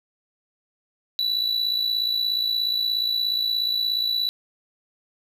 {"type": "tone with amplitude modulation", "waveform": "triangle", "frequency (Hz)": 3951, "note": "B7", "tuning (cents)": 0, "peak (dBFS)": -17, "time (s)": [1.19, 4.29], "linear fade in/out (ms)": 0, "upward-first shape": "sine", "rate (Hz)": 56.9, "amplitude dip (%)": 60, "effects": []}